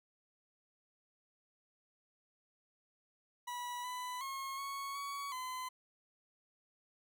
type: tone with pitch steps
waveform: 40% pulse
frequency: 976 / 997 / 1083 / 1106 / 1124 / 1020 Hz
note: B5 / B5 / C#6 / C#6 / C#6 / C6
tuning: -21 / +16 / -41 / -4 / +24 / -44 cents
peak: -39 dBFS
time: 3.47-5.69 s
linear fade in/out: 10 ms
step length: 370 ms
effects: none